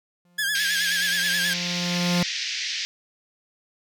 45% pulse tone with exponential growth, 175.8 Hz, F3, 12 cents sharp, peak -19 dBFS, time 0.25-2.23 s, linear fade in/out 2 ms, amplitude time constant 430 ms
sawtooth tone with vibrato, 1654 Hz, G#6, 8 cents flat, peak -19 dBFS, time 0.38-1.54 s, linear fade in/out 10 ms, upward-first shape sine, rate 9.4 Hz, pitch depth 75 cents each way
white band-pass noise, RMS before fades -29 dBFS, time 0.55-2.85 s, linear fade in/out 0 ms, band 1800 to 5800 Hz, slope 48 dB/octave
effects none

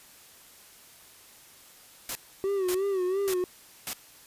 white noise bursts, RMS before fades -33 dBFS, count 4, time 2.09-3.932 s, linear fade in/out 2 ms, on 63 ms, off 530 ms
triangle tone with vibrato, 380 Hz, F#4, 46 cents sharp, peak -23 dBFS, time 2.44-3.44 s, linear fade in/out 0 ms, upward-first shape sine, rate 2.9 Hz, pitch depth 92 cents each way
effects white hiss -53 dBFS RMS until 4.26 s + resampled to 32000 Hz

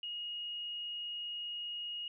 sine tone, 2875 Hz, F7, 50 cents sharp, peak -38 dBFS, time 0.03-2.08 s, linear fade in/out 2 ms, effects none

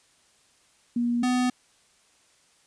sine / square tone pair in turn, 239 / 250 Hz, A#3 / B3, +43 / +21 cents, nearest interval minor second, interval 78 cents, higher second, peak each -22 dBFS, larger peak neither, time 0.96-1.23 / 1.23-1.5 s, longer neither, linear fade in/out 5 ms, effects white hiss -62 dBFS RMS until 2.66 s + resampled to 22050 Hz

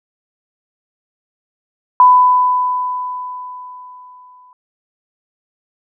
sine tone with exponential decay, 999 Hz, B5, 20 cents sharp, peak -3 dBFS, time 2-4.53 s, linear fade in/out 1 ms, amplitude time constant 550 ms, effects none

